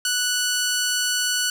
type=tone; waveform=10% pulse; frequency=1479 Hz; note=F#6; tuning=1 cent flat; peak=-12 dBFS; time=0.05-1.5 s; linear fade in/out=2 ms; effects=none